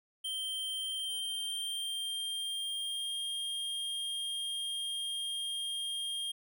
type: tone with pitch glide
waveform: square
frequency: 3136 to 3220 Hz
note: G7 to G7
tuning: 0 to +46 cents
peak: -35 dBFS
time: 0.24-6.32 s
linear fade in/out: 10 ms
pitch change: +46 cents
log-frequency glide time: 0.74-3.16 s
effects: none